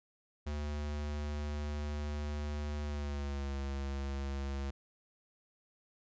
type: tone with pitch glide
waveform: square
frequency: 73.9 to 68.95 Hz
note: D2 to C#2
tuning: +11 to -9 cents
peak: -36 dBFS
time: 0.46-4.71 s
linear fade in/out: 10 ms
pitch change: -120 cents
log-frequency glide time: 2.83-3.54 s
effects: resampled to 16000 Hz